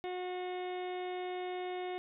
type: harmonic tone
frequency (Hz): 363.4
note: F#4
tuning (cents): -31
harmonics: 1 / 2 / 3 / 4 / 5 / 6 / 7 / 8 / 9 / 10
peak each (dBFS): -38 / -41 / -54 / -57 / -55 / -50 / -61 / -56 / -62 / -56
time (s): 0.04-1.98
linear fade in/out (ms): 0
effects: none